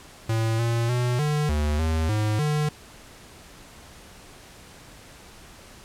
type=tone with pitch steps; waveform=square; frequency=112.6 / 116.6 / 123 / 149.6 / 74.9 / 80 / 106.8 / 150.3 Hz; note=A2 / A#2 / B2 / D3 / D2 / D#2 / G#2 / D3; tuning=+40 / +1 / -7 / +32 / +35 / +49 / +49 / +40 cents; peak=-22 dBFS; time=0.29-2.69 s; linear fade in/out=5 ms; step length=300 ms; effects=pink hiss -47 dBFS RMS until 5.84 s + low-pass 11000 Hz 12 dB/octave